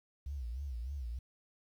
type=tone with vibrato; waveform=sine; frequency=64.3 Hz; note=C2; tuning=30 cents flat; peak=-37 dBFS; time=0.26-1.19 s; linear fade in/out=5 ms; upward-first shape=sine; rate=3.3 Hz; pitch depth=200 cents each way; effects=11-bit